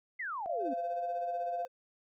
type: exponential sweep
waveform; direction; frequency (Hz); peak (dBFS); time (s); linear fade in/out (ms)
sine; down; 2125 to 246.9; -35; 0.19-0.74; 10
type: tone with pitch glide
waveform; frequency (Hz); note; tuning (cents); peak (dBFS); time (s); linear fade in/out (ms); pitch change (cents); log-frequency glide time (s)
sine; 688 to 696; F5 to F5; -26 to -6; -33; 0.46-1.65; 0; +20; 0.82-0.98
type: tone with tremolo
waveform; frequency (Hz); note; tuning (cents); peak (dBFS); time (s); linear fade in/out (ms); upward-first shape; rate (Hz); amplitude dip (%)
triangle; 515; C5; -28; -35; 0.59-1.68; 50; sine; 16; 80
effects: none